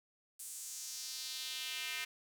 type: tone with high-pass filter sweep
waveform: square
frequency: 140.5 Hz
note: C#3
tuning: 24 cents sharp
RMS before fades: -43 dBFS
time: 0.39-2.05 s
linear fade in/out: 10 ms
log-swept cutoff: 9000 to 2200 Hz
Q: 2.1
effects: 11-bit